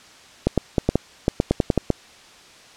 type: clicks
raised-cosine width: 2 ms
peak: -3 dBFS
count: 12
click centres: 0.47 / 0.577 / 0.782 / 0.89 / 0.956 / 1.281 / 1.401 / 1.51 / 1.602 / 1.702 / 1.777 / 1.903 s
effects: white hiss -47 dBFS RMS until 2.76 s + low-pass 6000 Hz 12 dB/octave